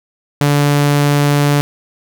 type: tone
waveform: sawtooth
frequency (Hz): 144.6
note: D3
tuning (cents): -27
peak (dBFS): -6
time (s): 0.41-1.61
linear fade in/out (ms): 0
effects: none